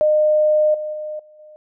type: tone with level steps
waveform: sine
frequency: 610 Hz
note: D#5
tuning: 34 cents flat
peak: -12 / -23 / -25 / -44 / -40 dBFS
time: 0.01-1.56 s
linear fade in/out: 0 ms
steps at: 0.74 / 0.93 / 1.19 / 1.39 s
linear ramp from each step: 5 ms
effects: none